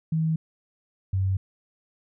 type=tone pair in turn; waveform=sine; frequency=160 / 95.44 Hz; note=D#3 / G2; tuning=+49 / -46 cents; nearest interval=major sixth; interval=895 cents; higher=first; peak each=-21 / -21 dBFS; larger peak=neither; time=0.12-0.36 / 1.13-1.37 s; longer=neither; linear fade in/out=5 ms; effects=none